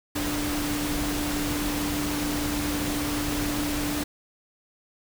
sine tone in noise, 294 Hz, D4, 2 cents sharp, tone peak -28 dBFS, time 0.15-4.04 s, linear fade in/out 10 ms, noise pink, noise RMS -30 dBFS, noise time 0.15-4.04 s, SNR -1 dB, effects none

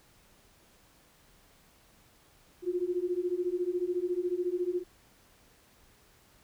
sine beating tone pair, 349.2 / 363.2 Hz, F4 / F#4, 0 / -32 cents, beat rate 14 Hz, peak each -32 / -31 dBFS, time 2.62-4.84 s, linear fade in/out 50 ms, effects pink hiss -62 dBFS RMS until 6.43 s

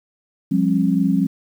sine tone cluster, 176.8 / 200.5 / 269.8 Hz, F3 / G3 / C#4, +22 / +39 / -47 cents, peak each -19 dBFS, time 0.51-1.27 s, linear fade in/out 10 ms, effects 8-bit

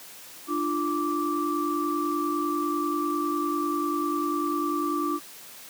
sine tone cluster, 297.1 / 347.2 / 1168 Hz, D4 / F4 / D6, +20 / -10 / -10 cents, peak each -28 / -30 / -28 dBFS, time 0.47-5.2 s, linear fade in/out 50 ms, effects white hiss -45 dBFS RMS until 5.69 s + high-pass 150 Hz 12 dB/octave

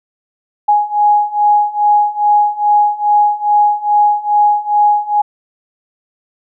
sine beating tone pair, 830.6 / 833 Hz, G#5 / G#5, 0 / +5 cents, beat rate 2.4 Hz, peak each -13 / -11 dBFS, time 0.68-5.22 s, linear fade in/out 10 ms, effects none

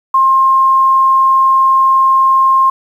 sine tone, 1063 Hz, C6, 27 cents sharp, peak -6 dBFS, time 0.14-2.7 s, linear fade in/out 5 ms, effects 7-bit

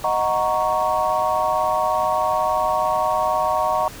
sine chord, D# minor seventh, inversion none, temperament equal, 622.3 / 740 / 932.3 / 1108.7 Hz, D#5 / F#5 / A#5 / C#6, 0 / 0 / 0 / 0 cents, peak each -23 dBFS, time 0.04-3.88 s, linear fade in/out 2 ms, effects pink hiss -38 dBFS RMS until 4 s

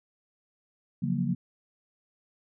sine chord, Gb major seventh, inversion second, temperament equal, 138.59 / 174.61 / 185 / 233.1 Hz, Db3 / F3 / Gb3 / Bb3, 0 / 0 / 0 / 0 cents, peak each -31 dBFS, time 1.02-1.35 s, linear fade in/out 10 ms, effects none

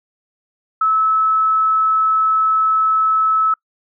sine tone, 1300 Hz, E6, 24 cents flat, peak -12 dBFS, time 0.81-3.54 s, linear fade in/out 5 ms, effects noise-tail reverb RT60 0.1 s tail -25 dB re dry

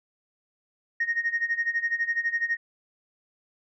sine tone with tremolo, 1861 Hz, A#6, 3 cents flat, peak -20 dBFS, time 1-2.57 s, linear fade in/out 5 ms, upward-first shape sine, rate 12 Hz, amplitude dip 85%, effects tanh soft clip ceiling -17 dBFS

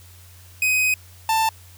45% pulse tone pair in turn, 2512 / 888.1 Hz, D#7 / A5, +16 / +16 cents, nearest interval octave + tritone, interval 1800 cents, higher first, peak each -17 dBFS, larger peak neither, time 0.62-0.94 / 1.29-1.49 s, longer first, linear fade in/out 2 ms, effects added 90 Hz sine -45 dBFS peak until 1.77 s + white hiss -50 dBFS RMS until 1.77 s

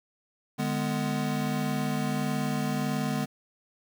square chord, G# diminished, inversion second, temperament just, 149.51 / 207.7 / 249.2 Hz, D3 / G#3 / B3, +31 / 0 / +16 cents, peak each -32 dBFS, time 0.58-3.26 s, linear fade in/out 20 ms, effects 9-bit

